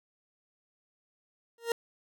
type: tone with exponential growth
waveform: 40% pulse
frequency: 465.4 Hz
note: A#4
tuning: 3 cents flat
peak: -23 dBFS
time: 1.58-1.72 s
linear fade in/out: 2 ms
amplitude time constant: 30 ms
effects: none